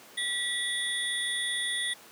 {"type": "tone cluster", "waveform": "sine", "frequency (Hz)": [1947, 3422, 3677, 9580], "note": ["B6", "A7", "A#7", "D9"], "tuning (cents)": [-25, -49, -24, 33], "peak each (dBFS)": [-32, -33, -36, -36], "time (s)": [0.17, 1.94], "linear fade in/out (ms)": 10, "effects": ["pink hiss -51 dBFS RMS until 2.11 s", "high-pass 300 Hz 12 dB/octave"]}